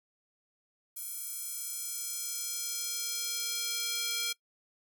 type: tone with high-pass filter sweep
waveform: square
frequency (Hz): 466.2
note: A#4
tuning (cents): 0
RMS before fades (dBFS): -36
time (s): 0.96-4.33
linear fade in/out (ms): 10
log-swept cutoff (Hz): 11000 to 3300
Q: 1.1
effects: noise-tail reverb RT60 0.1 s tail -22 dB re dry